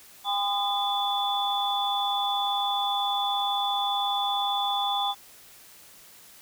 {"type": "tone cluster", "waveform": "sine", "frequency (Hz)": [803, 1018, 1228, 3465], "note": ["G5", "C6", "D#6", "A7"], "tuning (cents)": [41, -48, -23, -27], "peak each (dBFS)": [-27, -33, -36, -28], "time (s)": [0.24, 5.15], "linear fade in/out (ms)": 50, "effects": ["white hiss -51 dBFS RMS until 6.41 s"]}